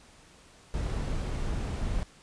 brown noise, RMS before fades -31 dBFS, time 0.74-2.03 s, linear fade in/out 0 ms, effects pink hiss -56 dBFS RMS until 2.22 s + resampled to 22050 Hz

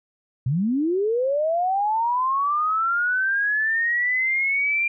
sine linear sweep, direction up, 116.54 to 2390 Hz, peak -19 dBFS, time 0.46-4.88 s, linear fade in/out 5 ms, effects none

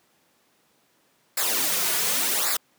white noise with flanger, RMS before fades -24 dBFS, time 1.37-2.57 s, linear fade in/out 5 ms, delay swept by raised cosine 0.32 to 3.82 ms, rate 0.89 Hz, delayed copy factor -0.8, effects pink hiss -64 dBFS RMS until 2.78 s + high-pass 200 Hz 12 dB/octave

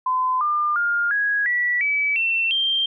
sine tone with pitch steps, 1021 / 1200.2 / 1410.9 / 1658.6 / 1949.8 / 2292 / 2694 / 3167 Hz, C6 / D6 / F6 / G#6 / B6 / D7 / E7 / G7, -43 / +37 / +17 / -3 / -23 / -43 / +37 / +17 cents, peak -18 dBFS, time 0.06-2.86 s, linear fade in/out 5 ms, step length 350 ms, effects none

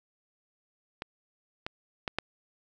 clicks, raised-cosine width 0.3 ms, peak -19 / -18 / -15 / -12 dBFS, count 4, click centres 1.021 / 1.665 / 2.078 / 2.186 s, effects none

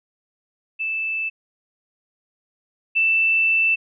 sine tone pair in turn, 2637 / 2657 Hz, E7 / E7, 0 / +13 cents, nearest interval unison, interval 13 cents, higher second, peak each -22 / -15 dBFS, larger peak second, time 0.79-1.3 / 2.95-3.76 s, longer second, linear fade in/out 20 ms, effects none

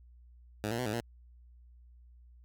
10% pulse tone with pitch steps, 105.8 / 116.8 / 125.8 / 105.9 / 117.4 Hz, G#2 / A#2 / B2 / G#2 / A#2, +33 / +4 / +32 / +34 / +13 cents, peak -24 dBFS, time 0.64-1.005 s, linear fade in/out 0 ms, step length 73 ms, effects added 60 Hz sine -54 dBFS peak until 2.44 s

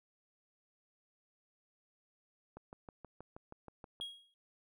click train, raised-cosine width 1 ms, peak -35 dBFS, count 10, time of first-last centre 2.57-4.001 s, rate 6.29 Hz
triangle tone with exponential decay, 3288 Hz, G#7, 18 cents flat, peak -35 dBFS, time 4.01-4.34 s, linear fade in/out 1 ms, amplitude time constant 71 ms
effects none

